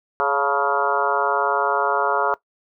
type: harmonic tone with a mistuned harmonic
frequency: 140 Hz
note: C#3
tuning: 18 cents sharp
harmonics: 3 / 4 / 5 / 6 / 7 / 8 / 9 / 10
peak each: -26 / -26 / -26 / -26 / -26 / -26 / -26 / -26 dBFS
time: 0.2-2.34 s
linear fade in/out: 0 ms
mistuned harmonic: 6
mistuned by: +82 cents
effects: noise-tail reverb RT60 0.1 s tail -19 dB re dry